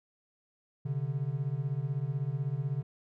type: beating tone pair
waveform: triangle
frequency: 130.81 / 146.81 Hz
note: C3 / D3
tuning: 0 / 0 cents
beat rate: 16 Hz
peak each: -31 dBFS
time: 0.85-2.83 s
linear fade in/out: 10 ms
effects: none